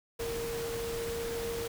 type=tone in noise; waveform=sine; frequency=463.9 Hz; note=A#4; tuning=8 cents flat; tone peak=-34 dBFS; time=0.19-1.68 s; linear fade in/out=10 ms; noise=pink; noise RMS=-40 dBFS; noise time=0.19-1.68 s; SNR=+3 dB; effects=none